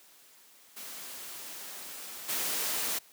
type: noise with level steps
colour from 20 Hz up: white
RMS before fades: -43 / -32 dBFS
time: 0.76-2.99 s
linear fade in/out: 10 ms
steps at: 2.28 s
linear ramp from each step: 20 ms
effects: white hiss -58 dBFS RMS until 3.12 s + high-pass 200 Hz 12 dB/octave